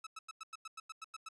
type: tone bursts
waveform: sawtooth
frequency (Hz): 1300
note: E6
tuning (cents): -24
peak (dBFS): -40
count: 11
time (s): 0.04-1.288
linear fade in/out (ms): 5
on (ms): 28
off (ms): 94
effects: resampled to 22050 Hz